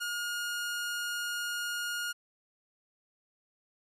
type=tone; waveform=sawtooth; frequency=1428 Hz; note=F6; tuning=38 cents sharp; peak=-29 dBFS; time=0-2.13 s; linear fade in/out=20 ms; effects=resampled to 32000 Hz